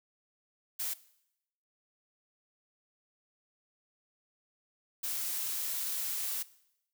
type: noise bursts at uneven times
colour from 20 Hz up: blue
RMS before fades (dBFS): -35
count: 2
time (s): 0.79-0.94 / 5.03-6.43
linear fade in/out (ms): 10
effects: noise-tail reverb RT60 0.8 s tail -19 dB re dry